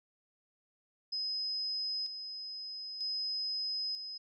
sine tone with tremolo, 5060 Hz, D#8, 28 cents sharp, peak -33 dBFS, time 1.12-4.18 s, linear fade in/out 10 ms, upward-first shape square, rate 0.53 Hz, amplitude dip 55%, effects none

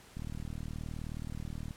click train, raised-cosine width 5 ms, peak -28 dBFS, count 61, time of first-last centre 0.17-1.708 s, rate 39 Hz, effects pink hiss -56 dBFS RMS until 1.76 s + low-pass 12000 Hz 12 dB/octave

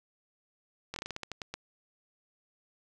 slowing click train, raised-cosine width 0.2 ms, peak -20 dBFS, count 11, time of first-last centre 0.94-1.54 s, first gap 22 ms, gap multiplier 1.21, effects none

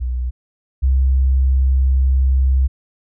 sine tone pair in turn, 62 / 65.79 Hz, B1 / C2, +7 / +10 cents, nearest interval minor second, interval 103 cents, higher second, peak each -18 / -11 dBFS, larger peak second, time 0-0.31 / 0.82-2.68 s, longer second, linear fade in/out 20 ms, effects none

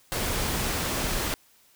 pink noise, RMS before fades -28 dBFS, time 0.12-1.34 s, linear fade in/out 0 ms, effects white hiss -60 dBFS RMS until 1.75 s

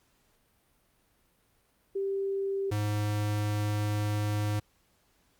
sine / square tone pair in turn, 391.9 / 104.7 Hz, G4 / G#2, 0 / +15 cents, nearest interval octave + major seventh, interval 2285 cents, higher first, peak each -28 dBFS, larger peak neither, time 1.95-2.71 / 2.71-4.6 s, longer second, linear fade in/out 10 ms, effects pink hiss -69 dBFS RMS until 5.39 s + Opus 48 kbps

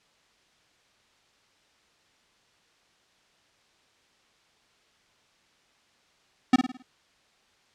square tone with echo, 254.5 Hz, C4, 48 cents flat, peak -14 dBFS, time 6.53-6.56 s, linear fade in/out 5 ms, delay 53 ms, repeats 5, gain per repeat -7 dB, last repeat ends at 6.825 s, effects white hiss -64 dBFS RMS until 7.74 s + low-pass 5000 Hz 12 dB/octave

